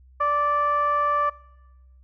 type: tone with low-pass filter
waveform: 15% pulse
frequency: 585 Hz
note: D5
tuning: 7 cents flat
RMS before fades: -22 dBFS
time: 0.2-1.3 s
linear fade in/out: 10 ms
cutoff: 1200 Hz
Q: 3.4
effects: noise-tail reverb RT60 1.0 s tail -22 dB re dry + added 64 Hz sine -49 dBFS peak until 2.03 s